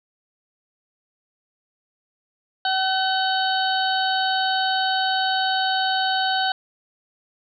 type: harmonic tone with a mistuned harmonic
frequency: 760 Hz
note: F#5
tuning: 46 cents sharp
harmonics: 1 / 2 / 4 / 5 / 6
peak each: -22 / -25 / -28 / -29 / -30 dBFS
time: 2.65-6.52 s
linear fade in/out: 2 ms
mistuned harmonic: 6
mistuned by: -62 cents
effects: none